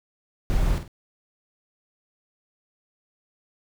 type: noise with echo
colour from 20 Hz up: brown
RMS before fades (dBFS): -23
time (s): 0.5-0.78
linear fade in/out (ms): 0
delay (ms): 49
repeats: 2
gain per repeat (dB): -8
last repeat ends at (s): 0.878
effects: none

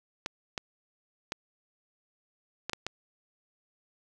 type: clicks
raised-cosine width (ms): 0.2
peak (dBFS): -15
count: 6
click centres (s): 0.261 / 0.578 / 1.321 / 2.696 / 2.733 / 2.866
effects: none

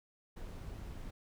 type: noise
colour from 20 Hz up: brown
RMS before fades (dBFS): -45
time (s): 0.36-1.11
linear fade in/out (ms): 10
effects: none

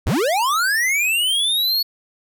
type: linear sweep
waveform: square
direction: up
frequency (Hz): 38.37 to 4420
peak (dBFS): -17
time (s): 0.06-1.83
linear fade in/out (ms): 10
effects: none

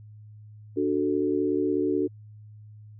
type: chord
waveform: sine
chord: D major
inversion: none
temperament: equal with one note detuned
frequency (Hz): 293.7 / 370 / 441.3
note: D4 / F#4 / A4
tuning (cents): 0 / 0 / +5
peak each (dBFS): -26 / -26 / -29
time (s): 0.76-2.08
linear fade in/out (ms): 20
effects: added 106 Hz sine -44 dBFS peak until 2.99 s

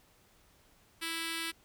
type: tone with notch filter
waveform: 5% pulse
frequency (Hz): 329.6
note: E4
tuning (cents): 0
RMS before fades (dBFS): -37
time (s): 1.01-1.52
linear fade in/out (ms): 20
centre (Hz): 690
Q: 0.53
effects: pink hiss -65 dBFS RMS until 1.64 s

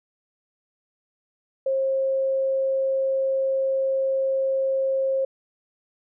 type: tone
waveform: sine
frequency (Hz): 535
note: C5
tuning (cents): +38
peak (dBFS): -20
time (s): 1.66-5.25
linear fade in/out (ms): 5
effects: none

